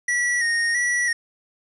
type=tone with vibrato; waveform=square; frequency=1899 Hz; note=A#6; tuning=32 cents sharp; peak=-20 dBFS; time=0.08-1.13 s; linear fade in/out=5 ms; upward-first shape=square; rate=1.5 Hz; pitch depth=39 cents each way; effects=resampled to 24000 Hz + 8-bit